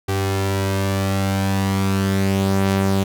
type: tone pair together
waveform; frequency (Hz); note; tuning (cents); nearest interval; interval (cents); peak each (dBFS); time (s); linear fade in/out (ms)
sawtooth; 97.2 / 194.21; G2 / G3; -14 / -16; octave; 1198; -15 / -18; 0.08-3.04; 10
effects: none